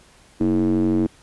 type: tone with band-pass filter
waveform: square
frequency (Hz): 46.25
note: F#1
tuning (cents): 0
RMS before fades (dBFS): -19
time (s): 0.4-1.07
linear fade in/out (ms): 10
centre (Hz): 290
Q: 8.7
effects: pink hiss -52 dBFS RMS until 1.22 s + resampled to 24000 Hz